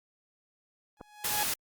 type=tone with exponential growth; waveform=sawtooth; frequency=838 Hz; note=G#5; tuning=15 cents sharp; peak=-24 dBFS; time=0.97-1.43 s; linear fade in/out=0 ms; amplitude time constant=100 ms
type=clicks; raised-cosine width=1 ms; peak=-37 / -29 dBFS; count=2; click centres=1.008 / 1.012 s
type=noise; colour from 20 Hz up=white; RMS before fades=-31 dBFS; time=1.24-1.54 s; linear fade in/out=5 ms
effects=Opus 48 kbps